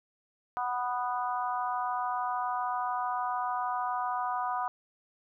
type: harmonic tone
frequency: 246.9 Hz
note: B3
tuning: in tune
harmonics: 3 / 4 / 5 / 6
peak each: -33 / -33 / -35 / -43 dBFS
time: 0.57-4.68 s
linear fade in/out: 0 ms
effects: none